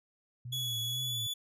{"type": "tone with vibrato", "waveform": "sine", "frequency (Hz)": 120.3, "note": "B2", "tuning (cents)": -45, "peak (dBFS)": -39, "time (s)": [0.45, 1.27], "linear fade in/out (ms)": 5, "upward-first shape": "triangle", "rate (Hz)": 2.2, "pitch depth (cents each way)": 110}
{"type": "tone with pitch glide", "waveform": "40% pulse", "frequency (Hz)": [3384, 3445], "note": ["G#7", "A7"], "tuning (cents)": [32, -37], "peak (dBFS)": -32, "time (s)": [0.52, 1.34], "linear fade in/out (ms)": 10, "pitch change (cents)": 31, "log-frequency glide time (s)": [0.93, 1.19]}
{"effects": []}